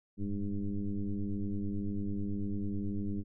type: tone with frequency modulation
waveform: sine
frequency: 103.83 Hz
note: G#2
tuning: in tune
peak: -31 dBFS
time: 0.17-3.24 s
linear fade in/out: 50 ms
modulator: 99.3 Hz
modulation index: 2
effects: none